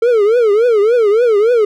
triangle tone with vibrato, 445.8 Hz, A4, 23 cents sharp, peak -6 dBFS, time 0.02-1.65 s, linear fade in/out 5 ms, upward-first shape triangle, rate 3.5 Hz, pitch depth 210 cents each way, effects none

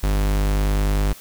45% pulse tone, 50.1 Hz, G1, 38 cents sharp, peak -17 dBFS, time 0.03-1.13 s, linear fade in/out 5 ms, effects white hiss -43 dBFS RMS until 1.2 s

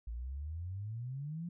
sine exponential sweep, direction up, 54.7 to 177.1 Hz, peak -38 dBFS, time 0.07-1.49 s, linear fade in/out 5 ms, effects none

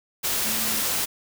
sine tone in noise, 220 Hz, A3, in tune, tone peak -36 dBFS, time 0.44-0.81 s, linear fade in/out 20 ms, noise white, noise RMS -25 dBFS, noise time 0.23-1.06 s, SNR -14 dB, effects none

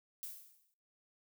violet noise with exponential decay, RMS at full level -42 dBFS, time 0.23-0.74 s, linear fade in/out 0 ms, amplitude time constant 110 ms, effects noise-tail reverb RT60 0.6 s tail -26 dB re dry

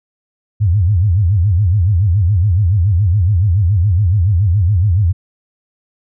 sine tone with vibrato, 94.5 Hz, F#2, 37 cents sharp, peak -9 dBFS, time 0.6-5.13 s, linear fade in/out 20 ms, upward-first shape sine, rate 7.1 Hz, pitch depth 240 cents each way, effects none

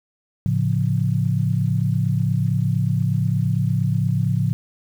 sine chord, A augmented, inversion none, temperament equal, 110 / 138.59 / 174.61 Hz, A2 / C#3 / E#3, 0 / 0 / 0 cents, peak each -21 / -21 / -23 dBFS, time 0.46-4.53 s, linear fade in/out 0 ms, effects 8-bit

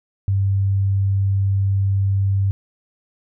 sine tone, 98 Hz, G2, in tune, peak -15 dBFS, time 0.28-2.51 s, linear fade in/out 0 ms, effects none

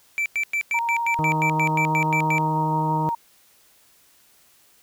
triangle tone bursts, 2332 Hz, D7, 13 cents flat, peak -19 dBFS, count 13, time 0.18-2.382 s, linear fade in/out 0 ms, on 78 ms, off 99 ms
sine tone with vibrato, 932.3 Hz, A#5, in tune, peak -22 dBFS, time 0.74-3.15 s, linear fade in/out 5 ms, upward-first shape triangle, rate 12 Hz, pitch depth 14 cents each way
harmonic tone, 156.4 Hz, D#3, 9 cents sharp, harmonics 1 / 2 / 3 / 4 / 5 / 6 / 7 / 8, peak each -24 / -30 / -34 / -36 / -38 / -40 / -41 / -42 dBFS, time 1.19-3.09 s, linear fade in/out 0 ms
effects white hiss -57 dBFS RMS until 4.82 s

